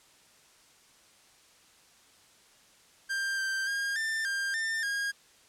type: tone with pitch steps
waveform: 45% pulse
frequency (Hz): 1587 / 1569 / 1617 / 1787 / 1597 / 1798 / 1628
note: G6 / G6 / G#6 / A6 / G6 / A6 / G#6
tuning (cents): +21 / +1 / -47 / +26 / +32 / +37 / -35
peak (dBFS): -29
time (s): 3.09-5.12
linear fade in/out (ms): 20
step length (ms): 290
effects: white hiss -60 dBFS RMS until 5.48 s + low-pass 9000 Hz 12 dB/octave